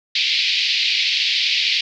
white band-pass noise, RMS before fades -19 dBFS, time 0.15-1.81 s, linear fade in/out 5 ms, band 2200 to 4700 Hz, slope 48 dB/octave, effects none

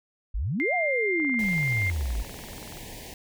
sine exponential two-way sweep, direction up then down, 41.02 to 748 to 47.97 Hz, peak -25 dBFS, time 0.34-2.23 s, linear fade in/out 10 ms, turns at 0.74 s
sine tone, 2100 Hz, C7, 6 cents sharp, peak -25 dBFS, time 0.6-1.9 s, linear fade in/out 0 ms
click train, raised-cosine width 0.5 ms, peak -29 dBFS, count 34, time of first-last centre 1.2-2.771 s, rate 21 Hz
pink band-stop noise, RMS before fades -41 dBFS, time 1.39-3.14 s, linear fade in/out 2 ms, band 1000 to 1700 Hz, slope 96 dB/octave
effects none

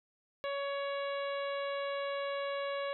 harmonic tone, 560 Hz, C#5, 18 cents sharp, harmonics 1 / 2 / 3 / 4 / 5 / 6 / 7, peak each -35 / -41 / -45 / -47 / -49 / -51 / -52 dBFS, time 0.44-2.93 s, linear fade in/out 0 ms, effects none

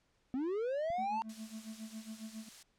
triangle linear sweep, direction up, 245.4 to 912 Hz, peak -31 dBFS, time 0.34-1.22 s, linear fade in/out 0 ms
click, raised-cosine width 5 ms, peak -38 dBFS, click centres 0.903 s
triangle tone with tremolo, 220 Hz, A3, in tune, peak -39 dBFS, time 0.98-2.49 s, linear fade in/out 5 ms, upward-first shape sine, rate 7.3 Hz, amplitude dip 85%
blue noise, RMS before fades -48 dBFS, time 1.29-2.63 s, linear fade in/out 5 ms
effects pink hiss -75 dBFS RMS until 2.78 s + low-pass 7000 Hz 12 dB/octave

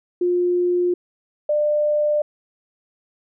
sine tone pair in turn, 354.9 / 596.9 Hz, F4 / D5, +28 / +28 cents, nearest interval major sixth, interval 900 cents, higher second, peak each -16 dBFS, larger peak neither, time 0.21-0.94 / 1.49-2.22 s, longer neither, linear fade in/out 5 ms, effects none

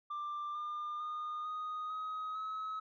sine tone with pitch steps, 1184 / 1203.3 / 1222.9 / 1242.9 / 1263.1 / 1283.7 Hz, D6 / D6 / D#6 / D#6 / D#6 / E6, +14 / +42 / -30 / -2 / +26 / -46 cents, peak -35 dBFS, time 0.1-2.8 s, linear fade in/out 10 ms, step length 450 ms, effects tanh soft clip ceiling -36 dBFS

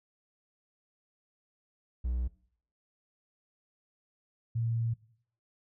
triangle / sine tone pair in turn, 61.2 / 115.27 Hz, B1 / A#2, -15 / -19 cents, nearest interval major seventh, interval 1096 cents, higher second, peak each -27 / -28 dBFS, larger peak first, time 2.04-2.28 / 4.55-4.94 s, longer second, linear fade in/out 10 ms, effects noise-tail reverb RT60 0.6 s tail -20 dB re dry

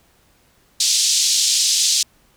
white band-pass noise, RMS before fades -17 dBFS, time 0.8-2.03 s, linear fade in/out 5 ms, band 3600 to 7200 Hz, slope 24 dB/octave, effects pink hiss -57 dBFS RMS until 2.36 s

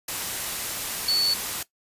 sine tone in noise, 4452 Hz, C#8, 7 cents sharp, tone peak -19 dBFS, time 1.08-1.34 s, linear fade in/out 5 ms, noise white, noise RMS -30 dBFS, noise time 0.08-1.63 s, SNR +8 dB, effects noise-tail reverb RT60 0.1 s tail -17 dB re dry + resampled to 32000 Hz

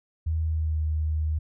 sine tone with pitch glide, 80 to 77.59 Hz, D#2 to D#2, +49 to -4 cents, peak -23 dBFS, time 0.26-1.39 s, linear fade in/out 10 ms, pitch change -53 cents, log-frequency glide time 0.4-0.82 s, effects none

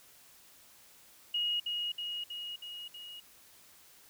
sine tone with echo, 2882 Hz, F#7, 46 cents flat, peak -29 dBFS, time 1.34-1.6 s, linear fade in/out 5 ms, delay 320 ms, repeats 5, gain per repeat -3 dB, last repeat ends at 3.2 s, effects white hiss -59 dBFS RMS until 4.09 s

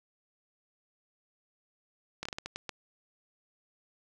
slowing click train, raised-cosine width 0.2 ms, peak -19 dBFS, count 8, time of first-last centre 2.23-2.693 s, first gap 24 ms, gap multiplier 1.33, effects 10-bit

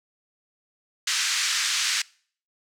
white band-pass noise, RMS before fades -25 dBFS, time 1.07-2.02 s, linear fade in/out 5 ms, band 1400 to 6900 Hz, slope 24 dB/octave, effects noise-tail reverb RT60 0.5 s tail -24 dB re dry

